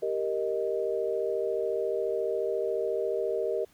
sine chord, Eb major, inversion first, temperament equal, 392 / 466.2 / 622.3 Hz, G4 / Bb4 / Eb5, 0 / 0 / 0 cents, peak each -31 / -30 / -32 dBFS, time 0.02-3.65 s, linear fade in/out 10 ms, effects pink hiss -62 dBFS RMS until 3.73 s

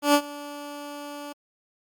15% pulse tone with ADSR envelope, 290 Hz, D4, 22 cents flat, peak -8 dBFS, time 0.02-1.33 s, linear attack 120 ms, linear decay 70 ms, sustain -21 dB, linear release 11 ms, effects Opus 48 kbps

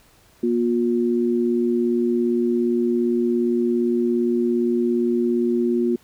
sine tone pair together, 239.4 / 356.8 Hz, A#3 / F4, +46 / +37 cents, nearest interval perfect fifth, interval 691 cents, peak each -20 dBFS, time 0.43-5.96 s, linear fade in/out 5 ms, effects pink hiss -55 dBFS RMS until 6.03 s

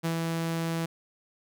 sawtooth tone with ADSR envelope, 165.1 Hz, E3, 3 cents sharp, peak -22 dBFS, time 0.03-0.86 s, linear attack 23 ms, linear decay 97 ms, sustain -2 dB, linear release 8 ms, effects none

